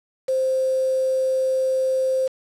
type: tone with quantisation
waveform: sine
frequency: 523.3 Hz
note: C5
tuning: in tune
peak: -18 dBFS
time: 0.28-2.28 s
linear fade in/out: 10 ms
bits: 6
effects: low-pass 8000 Hz 12 dB/octave